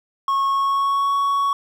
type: tone with pitch glide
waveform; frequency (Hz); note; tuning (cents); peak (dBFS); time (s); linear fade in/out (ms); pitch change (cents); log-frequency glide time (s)
triangle; 1095 to 1116.7; C#6 to C#6; -22 to +12; -15; 0.28-1.53; 2; +34; 0.47-1.14
effects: 9-bit